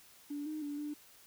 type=tone with pitch steps; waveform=triangle; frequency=290.1 / 308 / 290 / 296.1 Hz; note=D4 / D#4 / D4 / D4; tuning=-21 / -17 / -22 / +14 cents; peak=-33 dBFS; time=0.3-0.94 s; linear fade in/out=10 ms; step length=160 ms; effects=tanh soft clip ceiling -35 dBFS + white hiss -60 dBFS RMS until 1.26 s